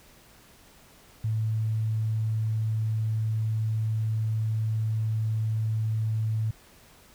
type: tone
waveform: sine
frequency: 110 Hz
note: A2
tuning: in tune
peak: -24 dBFS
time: 1.24-6.51 s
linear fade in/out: 5 ms
effects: pink hiss -55 dBFS RMS until 7.14 s